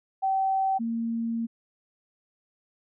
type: tone pair in turn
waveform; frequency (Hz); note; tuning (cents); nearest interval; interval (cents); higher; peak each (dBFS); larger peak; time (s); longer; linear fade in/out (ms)
sine; 770 / 229.8; G5 / A#3; -31 / -25; octave + major sixth; 2094; first; -22 / -26; first; 0.22-0.79 / 0.79-1.47; second; 20
effects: none